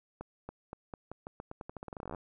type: accelerating click train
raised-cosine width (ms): 1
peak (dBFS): -27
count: 24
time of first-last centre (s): 0.21-2.148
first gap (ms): 280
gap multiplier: 0.86
effects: none